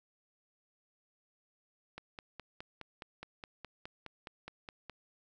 click train, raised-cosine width 0.3 ms, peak -28 dBFS, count 15, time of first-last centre 1.98-4.897 s, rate 4.8 Hz, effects none

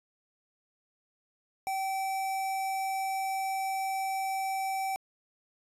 square tone with notch filter, 771 Hz, G5, 29 cents flat, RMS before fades -32 dBFS, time 1.67-4.96 s, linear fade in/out 0 ms, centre 4000 Hz, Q 2, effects resampled to 32000 Hz

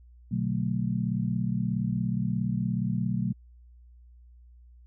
sine chord, B minor seventh, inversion none, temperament just, 123.47 / 148.16 / 185.21 / 222.2 Hz, B2 / D3 / F#3 / A3, 0 / +16 / +2 / +17 cents, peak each -30 / -35 / -29 / -32 dBFS, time 0.31-3.33 s, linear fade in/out 10 ms, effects added 60 Hz sine -50 dBFS peak until 4.86 s

